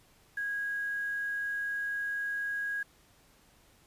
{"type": "tone with quantisation", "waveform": "sine", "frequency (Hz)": 1646, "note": "G#6", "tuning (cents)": -16, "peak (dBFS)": -31, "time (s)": [0.37, 2.83], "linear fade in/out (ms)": 5, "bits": 9, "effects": ["pink hiss -63 dBFS RMS until 3.86 s", "resampled to 32000 Hz"]}